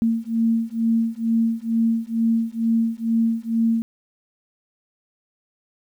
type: beating tone pair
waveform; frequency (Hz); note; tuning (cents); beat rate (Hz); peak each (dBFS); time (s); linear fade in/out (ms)
sine; 226.7 / 228.9; A#3 / A#3; -48 / -31; 2.2; -21; 0.02-3.82; 0
effects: 9-bit

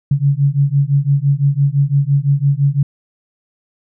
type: beating tone pair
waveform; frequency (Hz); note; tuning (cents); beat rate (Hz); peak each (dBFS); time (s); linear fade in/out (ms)
sine; 137.9 / 143.8; C#3 / D3; -9 / -36; 5.9; -14; 0.11-2.83; 5
effects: none

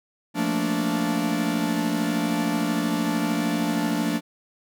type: chord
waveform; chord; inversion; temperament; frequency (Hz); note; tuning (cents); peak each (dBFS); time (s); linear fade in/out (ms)
45% pulse; Bb major seventh; second; equal with one note detuned; 174.61 / 220 / 233.1 / 291.5; F3 / A3 / Bb3 / D4; 0 / 0 / 0 / -13; -29 / -28 / -29 / -26; 0.34-4.21; 50
effects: none

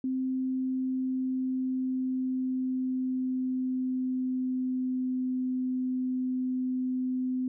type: tone with pitch glide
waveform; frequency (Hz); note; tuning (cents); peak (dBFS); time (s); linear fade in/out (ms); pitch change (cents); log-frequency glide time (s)
sine; 260 to 255.4; C4 to C4; -11 to -42; -27; 0.04-7.48; 2; -31; 0.18-5.28
effects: none

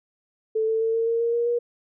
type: tone with pitch steps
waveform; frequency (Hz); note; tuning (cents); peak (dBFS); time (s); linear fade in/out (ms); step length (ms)
sine; 440 / 445.1 / 450.3 / 455.5 / 460.8 / 466.2 / 471.6 / 477.1; A4 / A4 / A4 / A#4 / A#4 / A#4 / A#4 / A#4; 0 / +20 / +40 / -40 / -20 / 0 / +20 / +40; -20; 0.55-1.59; 10; 130
effects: none

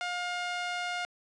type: tone with band-pass filter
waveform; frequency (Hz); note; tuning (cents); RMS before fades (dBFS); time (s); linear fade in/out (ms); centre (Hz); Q
sawtooth; 711; F5; +31; -34; 0.01-1.05; 0; 2100; 0.71
effects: resampled to 22050 Hz

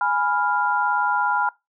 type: chord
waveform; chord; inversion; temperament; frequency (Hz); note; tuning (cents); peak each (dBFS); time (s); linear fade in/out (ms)
sine; F diminished; first; equal; 830.6 / 987.8 / 1396.9; Ab5 / Cb6 / F6; 0 / 0 / 0; -23; 0.01-1.49; 2
effects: noise-tail reverb RT60 0.2 s tail -21 dB re dry

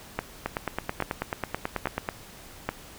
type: two click trains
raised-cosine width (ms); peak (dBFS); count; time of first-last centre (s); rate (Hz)
0.5; -11 / -12; 4 / 16; 0.19-2.69 / 0.46-2.089; 1.2 / 9.21
effects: pink hiss -47 dBFS RMS until 2.98 s

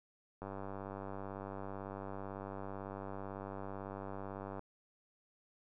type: click train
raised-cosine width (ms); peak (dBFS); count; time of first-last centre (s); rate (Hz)
1; -30; 410; 0.42-4.593; 98
effects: none

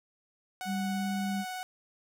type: tone with vibrato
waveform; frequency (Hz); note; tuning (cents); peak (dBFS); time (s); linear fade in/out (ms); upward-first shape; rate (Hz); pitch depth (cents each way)
sawtooth; 740; F#5; 0; -32; 0.61-1.63; 0; triangle; 18; 12
type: tone with pitch glide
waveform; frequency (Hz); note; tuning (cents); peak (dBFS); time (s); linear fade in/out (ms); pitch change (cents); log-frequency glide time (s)
sine; 196 to 197.93; G3 to G3; 0 to +17; -30; 0.65-1.45; 50; +17; 0.93-1.05
effects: none

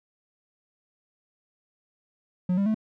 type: tone with pitch steps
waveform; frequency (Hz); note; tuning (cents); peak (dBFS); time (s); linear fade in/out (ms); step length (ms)
triangle; 181 / 198.53 / 217.7; F#3 / G3 / A3; -38 / +22 / -18; -19; 2.49-2.745; 5; 85
effects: none

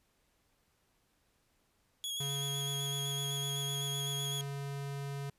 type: tone with vibrato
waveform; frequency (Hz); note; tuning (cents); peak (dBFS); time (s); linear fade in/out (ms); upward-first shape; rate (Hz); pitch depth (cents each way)
sawtooth; 3322; G#7; 0; -33; 2.04-4.41; 0; square; 7.9; 21
type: tone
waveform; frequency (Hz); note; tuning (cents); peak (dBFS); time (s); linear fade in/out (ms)
square; 140; C#3; +18; -38; 2.2-5.3; 5
effects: pink hiss -74 dBFS RMS until 5.38 s + resampled to 32000 Hz

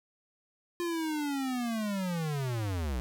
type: linear sweep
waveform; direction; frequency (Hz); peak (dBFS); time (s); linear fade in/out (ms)
square; down; 350.8 to 57.5; -31; 0.8-3; 0
effects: none

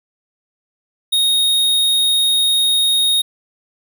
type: tone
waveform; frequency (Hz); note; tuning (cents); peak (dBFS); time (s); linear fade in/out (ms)
square; 3729; A#7; 0; -13; 1.12-3.22; 10
effects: none

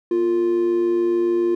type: tone with amplitude modulation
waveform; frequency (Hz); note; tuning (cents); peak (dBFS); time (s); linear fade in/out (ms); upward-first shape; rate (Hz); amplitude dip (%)
triangle; 349.2; F4; 0; -11; 0.11-1.55; 5; sine; 107; 55
effects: tanh soft clip ceiling -10 dBFS

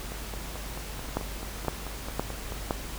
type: two click trains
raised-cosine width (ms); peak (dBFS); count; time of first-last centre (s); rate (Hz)
1; -23 / -12; 12 / 4; 0.12-2.522 / 1.17-2.708; 4.58 / 1.95
effects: added 50 Hz sine -38 dBFS peak until 2.98 s + pink hiss -40 dBFS RMS until 2.98 s

